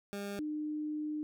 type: tone pair in turn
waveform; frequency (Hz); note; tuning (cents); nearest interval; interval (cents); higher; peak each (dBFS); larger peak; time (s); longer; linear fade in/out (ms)
20% pulse / sine; 201.4 / 303; G3 / D#4; +47 / -46; perfect fifth; 707; second; -33 / -34; first; 0.13-0.39 / 0.39-1.23; second; 0
effects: none